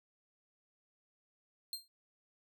sawtooth tone with exponential decay, 4186 Hz, C8, in tune, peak -32 dBFS, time 1.73-1.88 s, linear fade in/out 1 ms, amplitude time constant 31 ms, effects none

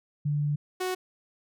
sine / sawtooth tone pair in turn, 146.83 / 369.2 Hz, D3 / F#4, 0 / -4 cents, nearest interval octave + major third, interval 1596 cents, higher second, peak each -24 dBFS, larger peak neither, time 0.25-0.56 / 0.8-0.95 s, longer first, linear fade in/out 10 ms, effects none

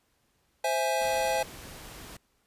square chord, C augmented, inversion none, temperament equal, 523.3 / 659.3 / 830.6 Hz, C5 / E5 / G#5, 0 / 0 / 0 cents, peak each -31 / -31 / -30 dBFS, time 0.64-1.43 s, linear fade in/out 5 ms
pink noise, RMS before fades -45 dBFS, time 1.01-2.17 s, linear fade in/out 5 ms
effects pink hiss -71 dBFS RMS until 2.46 s + resampled to 32000 Hz

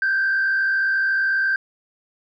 sine tone with frequency modulation, 1567 Hz, G6, 1 cent flat, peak -16 dBFS, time 0.02-1.56 s, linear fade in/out 2 ms, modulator 54.1 Hz, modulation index 0.73, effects tanh soft clip ceiling -14 dBFS

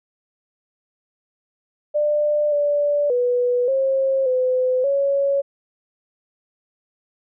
sine tone with pitch steps, 595 / 582 / 490.9 / 536 / 509 / 557 Hz, D5 / D5 / B4 / C5 / C5 / C#5, +22 / -16 / -10 / +42 / -48 / +8 cents, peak -16 dBFS, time 1.94-5.42 s, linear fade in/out 20 ms, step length 580 ms, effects none

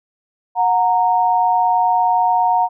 sine tone pair together, 730 / 927.3 Hz, F#5 / A#5, -24 / -9 cents, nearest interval major third, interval 415 cents, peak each -15 dBFS, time 0.55-2.69 s, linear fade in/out 50 ms, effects none

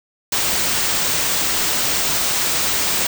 white band-stop noise, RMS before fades -19 dBFS, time 0.32-3.07 s, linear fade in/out 5 ms, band 9500 to 14000 Hz, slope 96 dB/octave, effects none

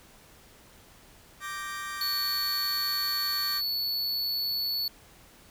40% pulse chord, G minor, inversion second, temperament equal, 1174.7 / 1568 / 1864.7 Hz, D6 / G6 / Bb6, 0 / 0 / 0 cents, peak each -36 / -39 / -39 dBFS, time 1.4-3.62 s, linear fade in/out 50 ms
square tone, 4435 Hz, C#8, in tune, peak -28 dBFS, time 2.01-4.88 s, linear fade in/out 2 ms
effects pink hiss -55 dBFS RMS until 5.5 s

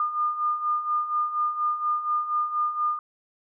sine beating tone pair, 1210 / 1214.2 Hz, D#6 / D#6, -49 / -43 cents, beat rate 4.2 Hz, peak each -30 / -24 dBFS, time 0-2.99 s, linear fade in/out 2 ms, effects none

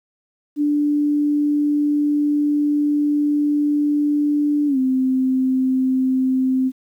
sine tone with pitch glide, 293.7 to 260.1 Hz, D4 to C4, 0 to -10 cents, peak -15 dBFS, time 0.56-6.72 s, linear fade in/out 50 ms, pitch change -210 cents, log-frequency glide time 4.67-4.78 s, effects 9-bit

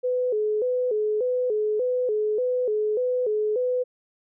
sine tone with vibrato, 461.8 Hz, A#4, 16 cents flat, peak -21 dBFS, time 0.03-3.84 s, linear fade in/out 20 ms, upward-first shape square, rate 1.7 Hz, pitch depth 140 cents each way, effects none

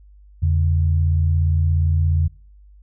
sine tone pair together, 84.1 / 141.19 Hz, E2 / C#3, +35 / +32 cents, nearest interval major sixth, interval 897 cents, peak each -15 / -23 dBFS, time 0.42-2.28 s, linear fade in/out 10 ms, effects noise-tail reverb RT60 0.5 s tail -26 dB re dry + added 50 Hz sine -44 dBFS peak until 2.82 s

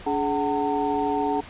sine tone cluster, 287.2 / 422.9 / 749 / 906 Hz, D4 / G#4 / F#5 / A#5, -39 / +31 / +21 / -50 cents, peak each -27 dBFS, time 0.06-1.41 s, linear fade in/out 10 ms, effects pink hiss -42 dBFS RMS until 1.49 s + resampled to 8000 Hz

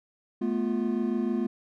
triangle tone cluster, 216.8 / 243.4 / 350.8 Hz, A3 / B3 / F4, -25 / -25 / +8 cents, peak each -27 / -27 / -29 dBFS, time 0.41-1.47 s, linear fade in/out 10 ms, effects none

